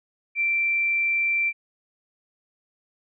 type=tone; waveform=sine; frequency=2349 Hz; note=D7; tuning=in tune; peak=-20 dBFS; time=0.35-1.53 s; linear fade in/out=50 ms; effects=none